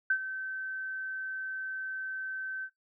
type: tone with ADSR envelope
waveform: sine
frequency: 1540 Hz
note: G6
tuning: 31 cents flat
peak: -22 dBFS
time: 0.1-2.7 s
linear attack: 5 ms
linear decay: 74 ms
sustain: -12 dB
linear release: 66 ms
effects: noise-tail reverb RT60 0.2 s tail -26 dB re dry